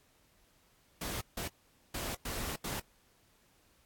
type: noise bursts at uneven times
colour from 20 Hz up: pink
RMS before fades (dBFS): -38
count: 5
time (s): 1.01-1.21 / 1.37-1.48 / 1.94-2.15 / 2.25-2.56 / 2.64-2.8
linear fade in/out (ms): 5
effects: pink hiss -68 dBFS RMS until 3.85 s + AAC 64 kbps